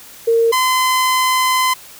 sine / sawtooth tone pair in turn, 459.3 / 1025.5 Hz, A#4 / C6, -26 / -35 cents, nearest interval octave + major second, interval 1391 cents, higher second, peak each -10 / -9 dBFS, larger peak second, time 0.27-0.52 / 0.52-1.74 s, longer second, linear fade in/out 10 ms, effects white hiss -39 dBFS RMS until 1.99 s

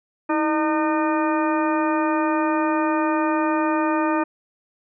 harmonic tone with a mistuned harmonic, 304.5 Hz, D#4, 37 cents flat, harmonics 1 / 2 / 3 / 4 / 5 / 6 / 8, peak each -21 / -26 / -25 / -27 / -33 / -34 / -35 dBFS, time 0.29-4.24 s, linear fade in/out 10 ms, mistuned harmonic 1, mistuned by +81 cents, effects none

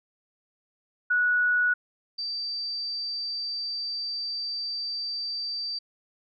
sine tone pair in turn, 1467 / 4657 Hz, F#6 / D8, -15 / -15 cents, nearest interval octave + minor sixth, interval 2000 cents, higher second, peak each -20 / -29 dBFS, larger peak first, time 1.1-1.74 / 2.18-5.79 s, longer second, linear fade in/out 10 ms, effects none

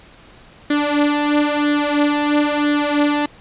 sawtooth tone with flanger, 293.7 Hz, D4, in tune, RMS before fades -17 dBFS, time 0.7-3.26 s, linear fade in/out 5 ms, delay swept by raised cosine 0.56 to 4.56 ms, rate 1 Hz, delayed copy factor +0.7, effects pink hiss -45 dBFS RMS until 3.4 s + resampled to 8000 Hz

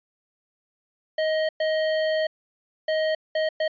square tone bursts at uneven times, 628 Hz, D#5, 16 cents sharp, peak -22 dBFS, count 5, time 1.18-1.49 / 1.6-2.27 / 2.88-3.15 / 3.35-3.49 / 3.6-3.68 s, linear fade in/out 5 ms, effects resampled to 11025 Hz

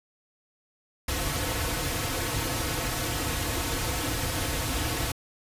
pink noise with comb filter, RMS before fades -29 dBFS, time 1.08-5.12 s, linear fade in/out 5 ms, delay 5 ms, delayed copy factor -0.75, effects resampled to 32000 Hz

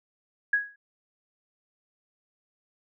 sine tone with exponential decay, 1661.2 Hz, G#6, in tune, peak -17 dBFS, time 0.53-0.76 s, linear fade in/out 5 ms, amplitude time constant 48 ms, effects none

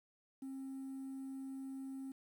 triangle tone, 267.8 Hz, C4, 40 cents sharp, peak -40 dBFS, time 0.42-2.12 s, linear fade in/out 5 ms, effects tanh soft clip ceiling -38 dBFS + 11-bit

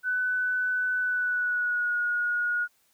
sine tone with pitch glide, 1499 to 1444.6 Hz, F#6 to F#6, +22 to -42 cents, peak -24 dBFS, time 0.03-2.68 s, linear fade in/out 50 ms, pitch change -64 cents, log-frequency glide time 0.98-1.98 s, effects white hiss -67 dBFS RMS until 2.93 s

